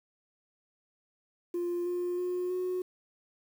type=tone with pitch steps; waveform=sine; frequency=349.2 / 354.5 / 359.8 / 365.3 Hz; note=F4 / F4 / F#4 / F#4; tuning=0 / +26 / -48 / -22 cents; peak=-28 dBFS; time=1.54-2.82 s; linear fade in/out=5 ms; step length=320 ms; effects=tanh soft clip ceiling -26 dBFS + 9-bit